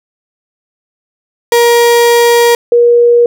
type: tone pair in turn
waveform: 35% pulse / sine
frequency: 472.8 / 476.6 Hz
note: A#4 / A#4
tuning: +24 / +38 cents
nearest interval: unison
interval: 14 cents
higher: second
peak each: -3 dBFS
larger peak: neither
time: 1.52-2.55 / 2.72-3.26 s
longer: first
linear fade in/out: 2 ms
effects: none